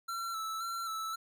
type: tone with vibrato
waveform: square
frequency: 1336 Hz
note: E6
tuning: 23 cents sharp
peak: -36 dBFS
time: 0.08-1.16 s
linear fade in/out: 10 ms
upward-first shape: square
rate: 1.9 Hz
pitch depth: 29 cents each way
effects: none